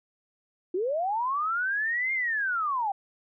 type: linear two-way sweep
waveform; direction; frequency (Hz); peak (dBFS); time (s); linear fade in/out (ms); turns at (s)
sine; up then down; 340 to 2134 to 761; -25; 0.74-2.92; 5; 2.13
effects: none